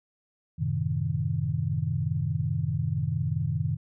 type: chord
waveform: sine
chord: F# diminished seventh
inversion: none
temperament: equal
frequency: 92.5 / 110 / 130.81 / 155.56 Hz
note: F#2 / A2 / C3 / Eb3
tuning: 0 / 0 / 0 / 0 cents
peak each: -32 / -32 / -30 / -29 dBFS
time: 0.58-3.77 s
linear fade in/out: 20 ms
effects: none